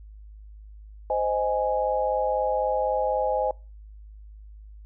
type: chord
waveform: sine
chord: Ab major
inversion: first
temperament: just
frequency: 519.1 / 623 / 830.6 Hz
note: C5 / Eb5 / Ab5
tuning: -14 / +2 / 0 cents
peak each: -26 / -27 / -26 dBFS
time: 1.1-3.51 s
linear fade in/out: 2 ms
effects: noise-tail reverb RT60 0.3 s tail -24 dB re dry + added 52 Hz sine -42 dBFS peak until 4.85 s